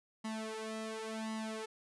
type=tone with flanger; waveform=sawtooth; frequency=220 Hz; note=A3; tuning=in tune; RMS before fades=-41 dBFS; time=0.24-1.66 s; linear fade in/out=10 ms; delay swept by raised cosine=1 to 3 ms; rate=0.92 Hz; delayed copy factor=+0.95; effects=resampled to 24000 Hz